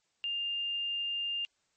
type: tone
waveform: sine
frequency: 2804 Hz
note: F7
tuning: 6 cents sharp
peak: -31 dBFS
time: 0.24-1.45 s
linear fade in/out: 0 ms
effects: white hiss -75 dBFS RMS until 1.76 s + MP3 32 kbps